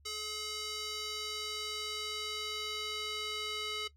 square tone with band-pass filter sweep, 426.3 Hz, G#4, 45 cents sharp, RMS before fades -39 dBFS, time 0.05-3.88 s, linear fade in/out 10 ms, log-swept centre 5200 to 3400 Hz, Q 1.3, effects noise-tail reverb RT60 0.1 s tail -17 dB re dry + added 72 Hz sine -60 dBFS peak until 3.96 s

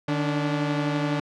sawtooth tone pair together, 150.36 / 288.8 Hz, D3 / D4, +41 / -29 cents, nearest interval major seventh, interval 1130 cents, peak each -22 dBFS, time 0.08-1.2 s, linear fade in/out 5 ms, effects low-pass 4000 Hz 12 dB/octave

